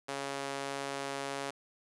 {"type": "tone with high-pass filter", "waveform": "sawtooth", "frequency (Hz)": 138.59, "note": "C#3", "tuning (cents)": 0, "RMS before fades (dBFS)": -38, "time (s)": [0.08, 1.51], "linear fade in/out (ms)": 10, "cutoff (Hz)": 480, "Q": 0.87, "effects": ["resampled to 24000 Hz", "10-bit"]}